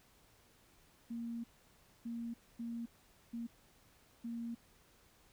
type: tone bursts at uneven times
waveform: sine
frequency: 233.1 Hz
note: A#3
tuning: in tune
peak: -39 dBFS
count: 5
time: 1.1-1.44 / 2.05-2.34 / 2.59-2.86 / 3.33-3.47 / 4.24-4.55 s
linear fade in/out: 10 ms
effects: pink hiss -67 dBFS RMS until 5.32 s